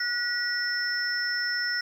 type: tone cluster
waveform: sine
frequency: 1457 / 1924 / 5330 Hz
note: F#6 / B6 / E8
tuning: -27 / -46 / +18 cents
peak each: -30 dBFS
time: 0-1.81 s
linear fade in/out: 5 ms
effects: 9-bit